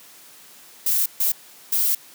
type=noise bursts at uneven times; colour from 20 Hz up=violet; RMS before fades=-20 dBFS; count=3; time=0.86-1.06 / 1.2-1.32 / 1.72-1.95 s; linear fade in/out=5 ms; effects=white hiss -47 dBFS RMS until 2.14 s + high-pass 150 Hz 12 dB/octave